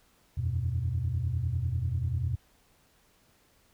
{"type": "chord", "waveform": "sine", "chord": "E suspended second", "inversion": "none", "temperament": "equal", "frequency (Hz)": [82.41, 92.5, 123.47], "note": ["E2", "F#2", "B2"], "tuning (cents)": [0, 0, 0], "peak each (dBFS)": [-31, -31, -30], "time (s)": [0.37, 2.36], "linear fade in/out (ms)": 10, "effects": ["tanh soft clip ceiling -20 dBFS", "pink hiss -65 dBFS RMS until 3.73 s"]}